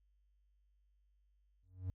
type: tone with exponential growth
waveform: triangle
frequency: 92.5 Hz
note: F#2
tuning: in tune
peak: -32 dBFS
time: 1.63-1.9 s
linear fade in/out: 0 ms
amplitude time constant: 57 ms
effects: added 50 Hz sine -70 dBFS peak until 1.94 s